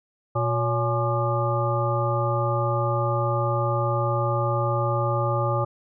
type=harmonic tone with a mistuned harmonic; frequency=120 Hz; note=B2; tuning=49 cents flat; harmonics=1 / 3 / 5 / 7 / 9 / 10; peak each=-24 / -31 / -27 / -30 / -36 / -28 dBFS; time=0.35-5.65 s; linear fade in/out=10 ms; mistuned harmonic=5; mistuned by=-94 cents; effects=none